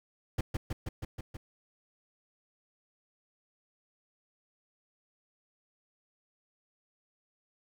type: noise with echo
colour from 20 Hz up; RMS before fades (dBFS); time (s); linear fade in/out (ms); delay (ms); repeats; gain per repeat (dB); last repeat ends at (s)
brown; -30; 0.38-0.41; 5; 160; 6; -2; 1.37
effects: none